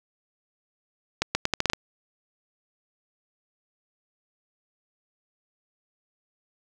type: accelerating click train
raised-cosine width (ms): 0.2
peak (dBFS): -5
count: 8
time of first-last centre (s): 1.22-1.734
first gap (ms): 130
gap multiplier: 0.8
effects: none